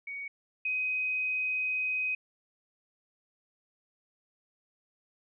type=tone pair in turn; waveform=sine; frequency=2241 / 2515 Hz; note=C#7 / D#7; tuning=+18 / +18 cents; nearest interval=major second; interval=200 cents; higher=second; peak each=-36 / -28 dBFS; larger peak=second; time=0.07-0.28 / 0.65-2.15 s; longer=second; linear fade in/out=5 ms; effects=none